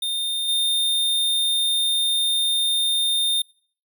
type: tone with level steps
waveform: square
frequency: 3634 Hz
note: A#7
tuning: 45 cents flat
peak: -23 / -19 dBFS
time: 0.02-3.42 s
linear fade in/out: 5 ms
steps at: 0.48 s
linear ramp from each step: 10 ms
effects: noise-tail reverb RT60 0.5 s tail -24 dB re dry